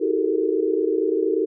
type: tone cluster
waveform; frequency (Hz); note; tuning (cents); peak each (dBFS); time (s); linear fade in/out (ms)
sine; 320.8 / 373.7 / 394 / 430.6 / 459; E4 / F#4 / G4 / A4 / A#4; -47 / +17 / +9 / -37 / -27; -25; 0-1.46; 20
effects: none